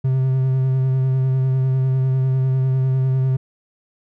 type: tone with vibrato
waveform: triangle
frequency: 131.3 Hz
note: C3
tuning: 6 cents sharp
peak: -13 dBFS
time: 0.04-3.37 s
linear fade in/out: 10 ms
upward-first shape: sine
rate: 10 Hz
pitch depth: 20 cents each way
effects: none